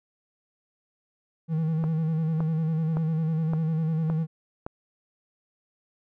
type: tone with vibrato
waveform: triangle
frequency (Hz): 160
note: D#3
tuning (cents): +49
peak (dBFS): -21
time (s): 1.48-4.27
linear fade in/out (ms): 50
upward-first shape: square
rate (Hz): 10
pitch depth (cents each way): 38
type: click train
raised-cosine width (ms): 1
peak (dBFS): -19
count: 6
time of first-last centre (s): 1.84-4.665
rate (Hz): 1.77
effects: none